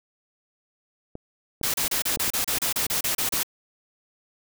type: clicks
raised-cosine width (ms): 2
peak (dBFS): -22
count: 8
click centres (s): 1.154 / 1.613 / 1.847 / 2.172 / 2.279 / 2.573 / 2.865 / 3.338
type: noise bursts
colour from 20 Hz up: white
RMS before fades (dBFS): -25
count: 13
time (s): 1.63-3.432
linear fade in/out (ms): 5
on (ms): 110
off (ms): 31
effects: none